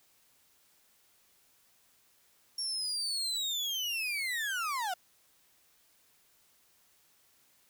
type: linear sweep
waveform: 35% pulse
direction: down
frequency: 5550 to 693 Hz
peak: -30 dBFS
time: 2.58-4.94 s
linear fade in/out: 5 ms
effects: white hiss -67 dBFS RMS until 7.69 s